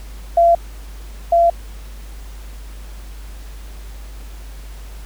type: tone pair in turn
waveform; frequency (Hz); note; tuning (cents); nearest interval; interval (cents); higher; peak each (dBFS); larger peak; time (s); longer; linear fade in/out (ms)
sine; 682 / 682; F5 / F5; -41 / -41; unison; 0; neither; -8 / -9; first; 0.37-0.55 / 1.32-1.5; neither; 5
effects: added 50 Hz sine -31 dBFS peak until 5.05 s + pink hiss -44 dBFS RMS until 5.05 s